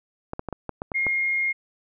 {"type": "clicks", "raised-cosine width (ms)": 1, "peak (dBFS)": -16, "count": 8, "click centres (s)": [0.334, 0.394, 0.487, 0.527, 0.693, 0.819, 0.918, 1.067]}
{"type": "tone", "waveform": "sine", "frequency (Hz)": 2137, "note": "C7", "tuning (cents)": 36, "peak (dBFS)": -21, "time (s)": [0.94, 1.53], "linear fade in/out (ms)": 20}
{"effects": []}